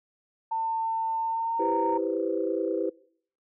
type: tone with pitch glide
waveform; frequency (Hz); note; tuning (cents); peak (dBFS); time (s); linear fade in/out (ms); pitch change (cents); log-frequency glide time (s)
sine; 899 to 922.7; A5 to A#5; +37 to -18; -25; 0.51-1.98; 10; +45; 1.22-1.66
type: chord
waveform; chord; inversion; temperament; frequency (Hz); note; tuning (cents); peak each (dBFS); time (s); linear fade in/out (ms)
sine; C major seventh; first; equal; 329.6 / 392 / 493.9 / 523.3; E4 / G4 / B4 / C5; 0 / 0 / 0 / 0; -30 / -30 / -30 / -33; 1.59-2.9; 10
effects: noise-tail reverb RT60 0.6 s tail -23 dB re dry + tanh soft clip ceiling -13 dBFS